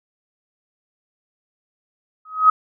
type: tone with exponential growth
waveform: sine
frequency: 1266 Hz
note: D#6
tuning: 30 cents sharp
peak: -5 dBFS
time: 2.25-2.5 s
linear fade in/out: 5 ms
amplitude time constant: 54 ms
effects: none